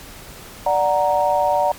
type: chord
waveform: sine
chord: D augmented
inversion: none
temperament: equal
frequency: 587.3 / 740 / 932.3 Hz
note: D5 / F#5 / A#5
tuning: 0 / 0 / 0 cents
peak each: -19 dBFS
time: 0.66-1.72 s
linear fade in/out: 5 ms
effects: pink hiss -39 dBFS RMS until 1.78 s + MP3 96 kbps